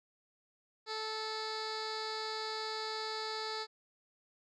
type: tone with low-pass filter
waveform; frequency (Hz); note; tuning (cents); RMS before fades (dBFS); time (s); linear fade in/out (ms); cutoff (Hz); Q
15% pulse; 437.2; A4; -11; -39; 0.86-3.67; 50; 4700; 4
effects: none